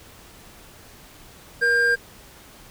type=tone pair together; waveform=triangle; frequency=475.7 / 1600 Hz; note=A#4 / G6; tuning=+35 / +35 cents; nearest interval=octave + major sixth; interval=2100 cents; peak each=-23 / -15 dBFS; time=1.61-1.96 s; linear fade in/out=20 ms; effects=pink hiss -47 dBFS RMS until 2.7 s